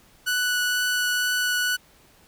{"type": "tone with vibrato", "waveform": "sawtooth", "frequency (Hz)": 1480, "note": "F#6", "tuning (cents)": 0, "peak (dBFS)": -18, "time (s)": [0.26, 1.77], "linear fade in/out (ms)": 20, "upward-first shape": "triangle", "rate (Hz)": 2.1, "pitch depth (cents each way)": 8, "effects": ["pink hiss -56 dBFS RMS until 2.27 s"]}